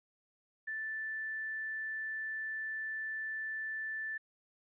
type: tone with quantisation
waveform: sine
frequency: 1760 Hz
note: A6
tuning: in tune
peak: -36 dBFS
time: 0.67-4.18 s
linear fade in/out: 10 ms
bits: 11
effects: resampled to 8000 Hz